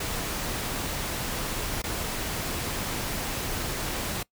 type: noise with dropouts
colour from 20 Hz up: pink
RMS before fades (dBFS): -31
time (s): 0-4.23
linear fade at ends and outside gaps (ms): 5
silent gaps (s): 1.82-1.838
effects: noise-tail reverb RT60 0.1 s tail -22 dB re dry